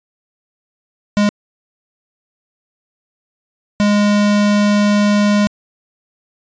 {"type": "tone bursts at uneven times", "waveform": "square", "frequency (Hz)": 206.3, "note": "G#3", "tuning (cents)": -11, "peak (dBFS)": -11, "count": 2, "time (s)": [[1.17, 1.29], [3.8, 5.47]], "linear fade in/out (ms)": 0, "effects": ["resampled to 16000 Hz"]}